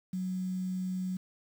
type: tone with quantisation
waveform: sine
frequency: 185 Hz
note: F#3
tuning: in tune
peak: -31 dBFS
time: 0.13-1.17 s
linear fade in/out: 5 ms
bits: 9
effects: none